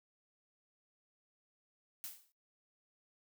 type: noise with exponential decay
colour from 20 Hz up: blue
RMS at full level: -41 dBFS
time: 2.04-2.32 s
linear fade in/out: 0 ms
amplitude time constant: 60 ms
effects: noise-tail reverb RT60 0.3 s tail -25 dB re dry